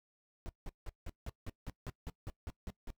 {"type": "noise bursts", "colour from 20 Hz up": "brown", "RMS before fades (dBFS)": -41, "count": 13, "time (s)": [0.46, 2.903], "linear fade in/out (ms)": 0, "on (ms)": 31, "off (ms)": 170, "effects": ["noise-tail reverb RT60 0.1 s tail -21 dB re dry"]}